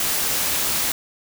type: noise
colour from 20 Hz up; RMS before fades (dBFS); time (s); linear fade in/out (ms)
white; -22; 0-0.92; 2
effects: none